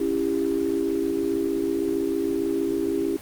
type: chord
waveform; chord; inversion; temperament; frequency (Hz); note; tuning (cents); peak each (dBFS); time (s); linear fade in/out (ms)
sine; C# diminished; none; just; 277.2 / 332.6 / 399.1; C#4 / E4 / G4; 0 / +16 / +31; -27 / -25 / -25; 0-3.17; 5
effects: pink hiss -42 dBFS RMS until 3.21 s + Opus 24 kbps